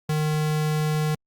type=tone; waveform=square; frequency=153.3 Hz; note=D#3; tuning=25 cents flat; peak=-22 dBFS; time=0.09-1.15 s; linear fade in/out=5 ms; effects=Opus 48 kbps